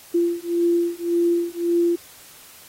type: beating tone pair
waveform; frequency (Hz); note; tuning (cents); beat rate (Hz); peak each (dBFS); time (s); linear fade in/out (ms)
sine; 342.3 / 344.1; F4 / F4; -35 / -26; 1.8; -21; 0.14-1.96; 10
effects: white hiss -46 dBFS RMS until 2.68 s + AAC 48 kbps